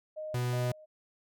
sine tone with tremolo, 619 Hz, D#5, 9 cents flat, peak -36 dBFS, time 0.16-0.86 s, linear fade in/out 20 ms, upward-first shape square, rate 2.7 Hz, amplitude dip 80%
45% pulse tone, 123.47 Hz, B2, in tune, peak -29 dBFS, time 0.34-0.72 s, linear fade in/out 5 ms
effects none

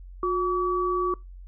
sine tone pair together, 360 / 1143 Hz, F#4 / D6, -47 / -47 cents, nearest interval octave + minor sixth, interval 2000 cents, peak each -25 dBFS, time 0.23-1.14 s, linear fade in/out 2 ms, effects noise-tail reverb RT60 0.2 s tail -23 dB re dry + added 45 Hz sine -40 dBFS peak until 1.47 s

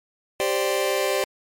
sawtooth chord, G suspended fourth, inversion none, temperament just, 392 / 522.7 / 588 Hz, G4 / C5 / D5, 0 / -2 / +2 cents, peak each -21 dBFS, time 0.4-1.24 s, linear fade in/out 0 ms, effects MP3 64 kbps

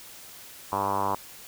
5% pulse tone with low-pass filter, 98.9 Hz, G2, 16 cents sharp, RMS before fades -27 dBFS, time 0.72-1.15 s, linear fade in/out 5 ms, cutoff 1000 Hz, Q 5.3, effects white hiss -46 dBFS RMS until 1.47 s

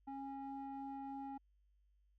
triangle ring-modulated tone, 274.3 Hz, C#4, 18 cents flat, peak -38 dBFS, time 0.07-1.38 s, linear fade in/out 10 ms, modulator 547 Hz, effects tanh soft clip ceiling -36 dBFS + added 50 Hz sine -70 dBFS peak until 2.18 s

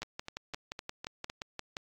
two click trains, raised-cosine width 0.2 ms, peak -20 / -22 dBFS, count 11 / 6, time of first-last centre 0.02-1.768 / 0.03-1.299 s, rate 5.72 / 3.94 Hz, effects AAC 64 kbps

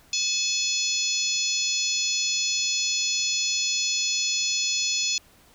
harmonic tone, 857 Hz, A5, 46 cents flat, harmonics 3 / 4 / 5 / 6 / 7 / 8, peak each -30 / -30 / -30 / -30 / -30 / -30 dBFS, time 0.13-5.18 s, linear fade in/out 2 ms, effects pink hiss -56 dBFS RMS until 5.54 s

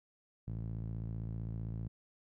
sawtooth tone with band-pass filter, 55.5 Hz, A1, 16 cents sharp, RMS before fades -40 dBFS, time 0.47-1.88 s, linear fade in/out 10 ms, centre 130 Hz, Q 2.1, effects none

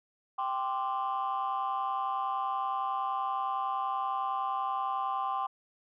sine chord, G suspended fourth, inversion none, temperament just, 784 / 1045.3 / 1176 Hz, G5 / C6 / D6, 0 / -2 / +2 cents, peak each -32 / -32 / -34 dBFS, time 0.38-5.47 s, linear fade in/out 10 ms, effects tanh soft clip ceiling -24 dBFS

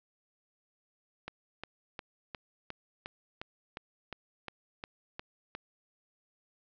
click train, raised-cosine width 0.3 ms, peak -23 dBFS, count 13, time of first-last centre 1.28-5.55 s, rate 2.81 Hz, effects low-pass 5000 Hz 12 dB/octave

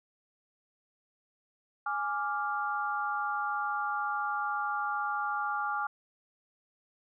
sine chord, D diminished, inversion second, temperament equal, 830.6 / 1174.7 / 1396.9 Hz, Ab5 / D6 / F6, 0 / 0 / 0 cents, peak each -34 / -34 / -34 dBFS, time 1.86-5.87 s, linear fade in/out 5 ms, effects none

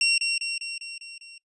25% pulse tone with echo, 2739 Hz, F7, 34 cents flat, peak -15 dBFS, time 0.01-0.18 s, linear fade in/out 2 ms, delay 200 ms, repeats 6, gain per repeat -4 dB, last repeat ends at 1.38 s, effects noise-tail reverb RT60 0.1 s tail -22 dB re dry + resampled to 24000 Hz

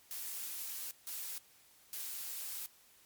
blue noise bursts at uneven times, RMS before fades -42 dBFS, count 3, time 0.11-0.91 / 1.07-1.38 / 1.93-2.66 s, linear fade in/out 0 ms, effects white hiss -64 dBFS RMS until 3.05 s + MP3 96 kbps

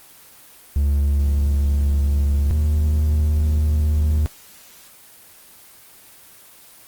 triangle tone pair in turn, 71.2 / 75.83 Hz, C#2 / D#2, +47 / -44 cents, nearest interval minor second, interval 109 cents, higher second, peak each -13 / -13 dBFS, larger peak neither, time 0.76-2.51 / 2.51-4.26 s, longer neither, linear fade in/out 0 ms, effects white hiss -46 dBFS RMS until 6.87 s + Opus 24 kbps

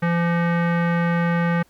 square tone with low-pass filter, 170.7 Hz, F3, 39 cents flat, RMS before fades -20 dBFS, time 0.02-1.63 s, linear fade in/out 10 ms, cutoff 1800 Hz, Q 2.5, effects pink hiss -59 dBFS RMS until 1.69 s

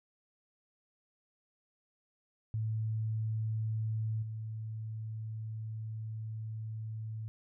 sine tone with level steps, 110 Hz, A2, in tune, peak -31 / -37 dBFS, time 2.54-7.28 s, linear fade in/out 0 ms, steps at 4.22 s, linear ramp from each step 10 ms, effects none

